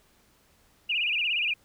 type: tone with vibrato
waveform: sine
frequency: 2637 Hz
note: E7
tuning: in tune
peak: -24 dBFS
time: 0.89-1.54 s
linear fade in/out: 10 ms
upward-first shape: sine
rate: 17 Hz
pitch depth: 180 cents each way
effects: pink hiss -63 dBFS RMS until 1.64 s